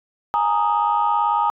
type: chord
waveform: sine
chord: Ab suspended second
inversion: none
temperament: equal with one note detuned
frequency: 830.6 / 928.6 / 1244.5 Hz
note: Ab5 / Bb5 / Eb6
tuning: 0 / -7 / 0 cents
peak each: -20 / -19 / -21 dBFS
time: 0.34-1.5 s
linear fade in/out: 0 ms
effects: tanh soft clip ceiling -9 dBFS